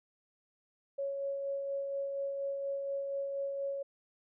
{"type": "tone with tremolo", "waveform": "sine", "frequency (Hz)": 554.4, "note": "C#5", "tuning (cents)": 0, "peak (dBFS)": -32, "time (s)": [0.98, 3.83], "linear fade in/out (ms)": 10, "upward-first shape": "sine", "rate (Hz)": 4.2, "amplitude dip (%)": 30, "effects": []}